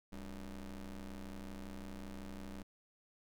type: ring-modulated tone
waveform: 30% pulse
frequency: 92.5 Hz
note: F#2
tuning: in tune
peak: -39 dBFS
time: 0.12-2.63 s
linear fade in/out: 10 ms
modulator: 106 Hz
effects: none